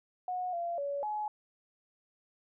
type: tone with pitch steps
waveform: sine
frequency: 729 / 687 / 566 / 846 Hz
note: F#5 / F5 / C#5 / G#5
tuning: -26 / -29 / +36 / +32 cents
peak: -32 dBFS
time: 0.28-1.28 s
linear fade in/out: 2 ms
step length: 250 ms
effects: none